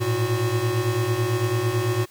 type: tone cluster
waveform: square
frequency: 108.7 / 117.7 / 365.6 Hz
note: A2 / A#2 / F#4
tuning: -21 / +17 / -21 cents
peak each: -26 dBFS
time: 0-2.06 s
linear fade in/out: 20 ms
effects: white hiss -53 dBFS RMS until 2.1 s